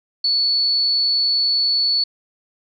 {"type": "tone", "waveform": "sine", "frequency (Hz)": 4435, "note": "C#8", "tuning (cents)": 0, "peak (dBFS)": -15, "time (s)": [0.24, 2.04], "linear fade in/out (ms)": 5, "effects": []}